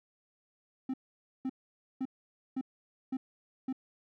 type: tone bursts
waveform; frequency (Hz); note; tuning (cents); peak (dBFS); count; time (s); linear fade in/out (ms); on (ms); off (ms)
triangle; 261.6; C4; 0; -29; 6; 0.89-3.728; 5; 48; 510
effects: none